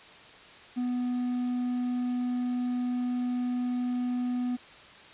triangle tone with quantisation, 247.2 Hz, B3, 2 cents sharp, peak -25 dBFS, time 0.76-4.57 s, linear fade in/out 20 ms, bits 9, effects white hiss -50 dBFS RMS until 5.13 s + resampled to 8000 Hz

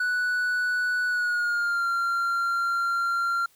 triangle tone with pitch glide, 1480 to 1380.9 Hz, F#6 to F6, 0 to -20 cents, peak -21 dBFS, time 0-3.46 s, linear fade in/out 5 ms, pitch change -120 cents, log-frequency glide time 1.07-1.87 s, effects white hiss -61 dBFS RMS until 3.55 s

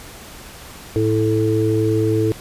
harmonic tone, 109.3 Hz, A2, 11 cents flat, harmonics 1 / 3 / 4, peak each -19 / -19 / -19 dBFS, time 0.96-2.32 s, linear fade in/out 0 ms, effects pink hiss -38 dBFS RMS until 2.4 s + resampled to 32000 Hz

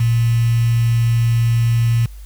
sine tone with quantisation, 116.54 Hz, A#2, in tune, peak -12 dBFS, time 0-2.06 s, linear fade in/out 5 ms, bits 5, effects added 50 Hz sine -32 dBFS peak until 2.25 s + white hiss -50 dBFS RMS until 2.25 s

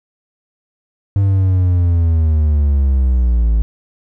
triangle linear sweep, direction down, 99.9 to 53.8 Hz, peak -8 dBFS, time 1.16-3.62 s, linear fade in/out 0 ms, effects none

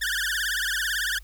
sawtooth tone with vibrato, 1633 Hz, G#6, 30 cents flat, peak -21 dBFS, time 0.01-1.19 s, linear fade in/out 10 ms, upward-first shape triangle, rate 18 Hz, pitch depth 230 cents each way, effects added 50 Hz sine -43 dBFS peak until 1.23 s + white hiss -59 dBFS RMS until 1.23 s

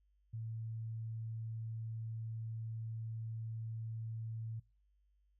sine tone, 112.5 Hz, A2, 39 cents sharp, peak -40 dBFS, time 0.33-4.6 s, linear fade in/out 10 ms, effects noise-tail reverb RT60 0.3 s tail -22 dB re dry + added 50 Hz sine -70 dBFS peak until 5.39 s

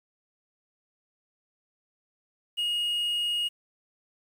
triangle tone with quantisation, 2872 Hz, F7, 48 cents sharp, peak -24 dBFS, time 2.57-3.49 s, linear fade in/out 20 ms, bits 9, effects none

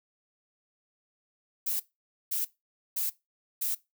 violet noise bursts, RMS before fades -30 dBFS, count 4, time 1.66-3.75 s, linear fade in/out 10 ms, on 140 ms, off 510 ms, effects noise-tail reverb RT60 0.2 s tail -19 dB re dry

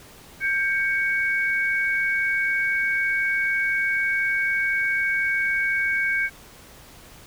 sine tone pair together, 1580 / 2234 Hz, G6 / C#7, +13 / +13 cents, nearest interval tritone, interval 600 cents, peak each -23 dBFS, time 0.4-6.3 s, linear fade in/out 50 ms, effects pink hiss -47 dBFS RMS until 7.26 s

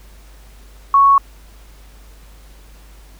sine tone, 1108.7 Hz, C#6, in tune, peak -7 dBFS, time 0.94-1.18 s, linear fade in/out 2 ms, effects added 50 Hz sine -40 dBFS peak until 3.19 s + pink hiss -49 dBFS RMS until 3.19 s

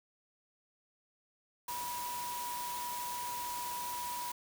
sine tone in noise, 972 Hz, B5, 28 cents flat, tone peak -38 dBFS, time 1.68-4.32 s, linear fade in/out 5 ms, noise white, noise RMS -43 dBFS, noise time 1.68-4.32 s, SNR +2 dB, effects none

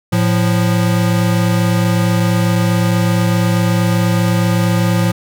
square tone pair together, 111 / 175.63 Hz, A2 / F3, +16 / +10 cents, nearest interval minor sixth, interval 794 cents, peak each -15 dBFS, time 0.12-5.12 s, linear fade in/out 10 ms, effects none

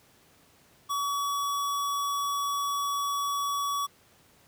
square tone, 1134 Hz, C#6, 39 cents sharp, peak -28 dBFS, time 0.89-3.87 s, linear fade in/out 20 ms, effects pink hiss -60 dBFS RMS until 4.47 s + high-pass 80 Hz 12 dB/octave

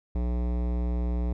sine tone with hard clipping, 60.1 Hz, B1, 46 cents flat, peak -27 dBFS, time 0.15-1.33 s, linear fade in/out 5 ms, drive 18 dB, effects none

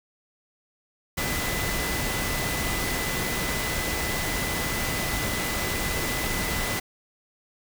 sine tone in noise, 2005 Hz, B6, 26 cents sharp, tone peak -33 dBFS, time 1.17-6.8 s, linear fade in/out 10 ms, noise pink, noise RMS -28 dBFS, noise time 1.17-6.8 s, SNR -8 dB, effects none

